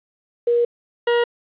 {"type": "tone pair in turn", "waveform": ["sine", "40% pulse"], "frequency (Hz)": [475.5, 475.5], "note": ["A#4", "A#4"], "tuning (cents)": [34, 34], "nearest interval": "unison", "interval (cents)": 0, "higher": "neither", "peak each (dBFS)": -14, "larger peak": "neither", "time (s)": [[0.47, 0.65], [1.07, 1.24]], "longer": "first", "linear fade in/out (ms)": 5, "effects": ["resampled to 8000 Hz", "8-bit"]}